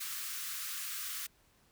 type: high-pass noise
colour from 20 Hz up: white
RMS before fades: -40 dBFS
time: 0-1.27 s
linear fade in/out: 10 ms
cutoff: 1100 Hz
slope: 96 dB/octave
effects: pink hiss -68 dBFS RMS until 1.71 s